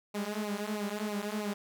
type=tone with flanger; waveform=sawtooth; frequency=208.3 Hz; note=G#3; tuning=5 cents sharp; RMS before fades=-35 dBFS; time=0.14-1.54 s; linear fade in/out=10 ms; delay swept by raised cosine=0.58 to 5.78 ms; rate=3.1 Hz; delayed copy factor=-0.85; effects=none